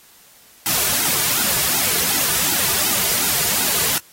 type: noise with flanger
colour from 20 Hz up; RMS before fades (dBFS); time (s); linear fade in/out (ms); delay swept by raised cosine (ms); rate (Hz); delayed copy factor
white; -19; 0.66-3.98; 0; 1.7 to 3.8; 2.7; -0.85
effects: white hiss -49 dBFS RMS until 4.12 s + AAC 48 kbps